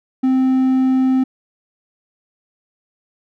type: tone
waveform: triangle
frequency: 260.6 Hz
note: C4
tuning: 7 cents flat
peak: -10 dBFS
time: 0.23-1.24 s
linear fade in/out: 10 ms
effects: none